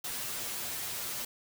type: noise with comb filter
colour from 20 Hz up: white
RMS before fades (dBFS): -37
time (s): 0.04-1.25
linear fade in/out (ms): 5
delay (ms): 8.4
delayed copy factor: +0.85
effects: none